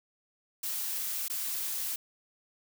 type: noise with dropouts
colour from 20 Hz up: blue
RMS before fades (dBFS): -34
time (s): 0.63-1.96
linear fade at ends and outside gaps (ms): 5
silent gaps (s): 1.282-1.298
effects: none